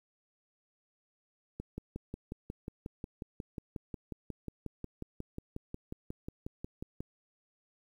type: click train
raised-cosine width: 3 ms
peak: -26 dBFS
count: 31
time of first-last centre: 1.6-7.005 s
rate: 5.55 Hz
effects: 10-bit